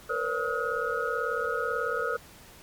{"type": "tone cluster", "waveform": "sine", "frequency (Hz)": [463.8, 502, 564, 1272, 1439], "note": ["A#4", "B4", "C#5", "D#6", "F#6"], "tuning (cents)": [-9, 28, 30, 38, -49], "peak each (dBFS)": [-32, -34, -36, -32, -32], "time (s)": [0.09, 2.17], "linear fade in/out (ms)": 10, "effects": ["pink hiss -51 dBFS RMS until 2.62 s", "MP3 96 kbps"]}